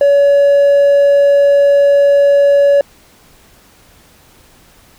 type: tone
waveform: triangle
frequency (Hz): 566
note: C#5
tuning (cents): +36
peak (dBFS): -3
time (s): 0.01-2.81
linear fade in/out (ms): 2
effects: tanh soft clip ceiling 0 dBFS + pink hiss -46 dBFS RMS until 4.98 s